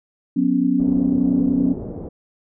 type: chord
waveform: sine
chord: F# suspended fourth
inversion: none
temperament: equal with one note detuned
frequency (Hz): 181.29 / 246.9 / 277.2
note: F#3 / B3 / C#4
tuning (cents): -35 / 0 / 0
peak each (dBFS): -23 / -19 / -18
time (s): 0.36-1.74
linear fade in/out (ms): 10
type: low-pass noise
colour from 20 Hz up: white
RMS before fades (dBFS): -31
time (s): 0.79-2.09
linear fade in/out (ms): 10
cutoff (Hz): 470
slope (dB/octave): 24
effects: none